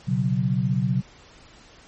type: chord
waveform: sine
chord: B suspended second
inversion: none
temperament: just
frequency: 123.47 / 138.9 / 185.21 Hz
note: B2 / C#3 / F#3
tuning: 0 / +4 / +2 cents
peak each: -24 dBFS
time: 0.07-1.02 s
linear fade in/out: 20 ms
effects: pink hiss -50 dBFS RMS until 1.87 s + MP3 32 kbps